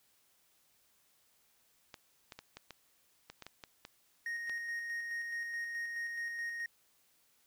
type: clicks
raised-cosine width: 0.2 ms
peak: -29 dBFS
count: 11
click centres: 1.942 / 2.322 / 2.39 / 2.57 / 2.707 / 3.3 / 3.423 / 3.466 / 3.638 / 3.851 / 4.496 s
type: tone with tremolo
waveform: triangle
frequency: 1864.7 Hz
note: A#6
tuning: in tune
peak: -34 dBFS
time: 4.26-6.66 s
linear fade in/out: 2 ms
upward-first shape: square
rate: 4.7 Hz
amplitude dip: 30%
effects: white hiss -71 dBFS RMS until 7.46 s